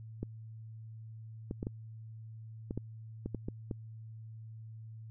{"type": "clicks", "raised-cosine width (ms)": 3, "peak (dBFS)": -23, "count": 10, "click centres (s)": [0.23, 1.511, 1.629, 1.669, 2.709, 2.776, 3.26, 3.347, 3.485, 3.712], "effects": ["added 111 Hz sine -45 dBFS peak until 5.1 s"]}